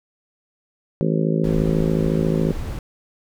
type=harmonic tone; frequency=54.1 Hz; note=A1; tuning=29 cents flat; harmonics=3 / 4 / 5 / 6 / 7 / 8 / 9 / 10; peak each=-20 / -24 / -27 / -31 / -25 / -31 / -30 / -31 dBFS; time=1.01-2.52 s; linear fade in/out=0 ms
type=noise; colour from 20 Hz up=brown; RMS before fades=-28 dBFS; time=1.44-2.79 s; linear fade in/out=2 ms
effects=none